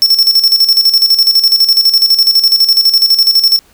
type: tone with tremolo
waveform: square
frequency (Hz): 5400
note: E8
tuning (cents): +41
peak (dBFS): -4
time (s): 0.02-3.59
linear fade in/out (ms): 0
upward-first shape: square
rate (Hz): 12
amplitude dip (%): 65
effects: pink hiss -47 dBFS RMS until 3.73 s